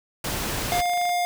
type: noise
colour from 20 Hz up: pink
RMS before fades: -28 dBFS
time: 0.24-0.81 s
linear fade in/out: 5 ms
type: click train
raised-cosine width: 0.3 ms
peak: -24 dBFS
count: 15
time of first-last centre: 0.54-1.093 s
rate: 25.3 Hz
type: tone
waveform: square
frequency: 707 Hz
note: F5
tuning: 21 cents sharp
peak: -22 dBFS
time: 0.72-1.25 s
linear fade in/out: 0 ms
effects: none